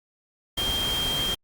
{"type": "tone in noise", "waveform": "sine", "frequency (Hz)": 3193, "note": "G7", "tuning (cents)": 31, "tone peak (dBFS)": -25, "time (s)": [0.57, 1.35], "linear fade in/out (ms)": 10, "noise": "pink", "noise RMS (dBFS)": -31, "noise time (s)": [0.57, 1.35], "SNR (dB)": 3, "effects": ["Opus 48 kbps"]}